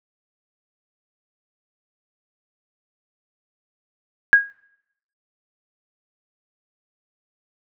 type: tone with exponential decay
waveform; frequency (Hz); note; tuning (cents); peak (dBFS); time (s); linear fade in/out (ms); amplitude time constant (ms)
sine; 1640; G#6; -22; -4; 4.33-4.5; 0; 36
effects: noise-tail reverb RT60 0.8 s tail -26 dB re dry